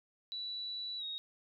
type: tone with pitch glide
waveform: sine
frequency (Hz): 3945 to 3760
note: B7 to A#7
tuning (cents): -3 to +14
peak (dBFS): -38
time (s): 0.32-1.18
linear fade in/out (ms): 0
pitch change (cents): -83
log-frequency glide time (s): 0.98-1.04
effects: none